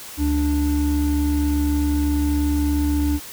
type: tone pair together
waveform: triangle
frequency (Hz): 72.33 / 293.7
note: D2 / D4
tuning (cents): -26 / 0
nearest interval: 2 octaves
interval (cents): 2426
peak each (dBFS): -18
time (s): 0.17-3.2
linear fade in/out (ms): 50
effects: white hiss -37 dBFS RMS until 3.32 s